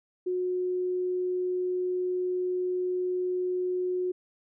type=tone; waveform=sine; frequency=363.9 Hz; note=F#4; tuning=29 cents flat; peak=-26 dBFS; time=0.26-4.12 s; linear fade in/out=10 ms; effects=none